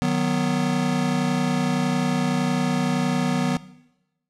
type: chord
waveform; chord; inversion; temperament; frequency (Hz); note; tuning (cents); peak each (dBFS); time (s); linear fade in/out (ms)
square; B major; first; just; 154.34 / 185.21 / 246.9; D#3 / F#3 / B3; -14 / +2 / 0; -26 / -25 / -24; 0.02-3.57; 0
effects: noise-tail reverb RT60 0.9 s tail -18 dB re dry + low-pass 8000 Hz 12 dB/octave